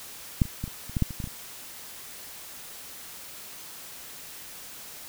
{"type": "clicks", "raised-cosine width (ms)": 5, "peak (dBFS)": [-7, -26, -18, -28, -28, -13, -9, -24, -21, -20, -28], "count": 11, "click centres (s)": [0.418, 0.454, 0.64, 0.678, 0.896, 0.968, 1.023, 1.107, 1.202, 1.241, 1.274], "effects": ["white hiss -43 dBFS RMS until 5.08 s"]}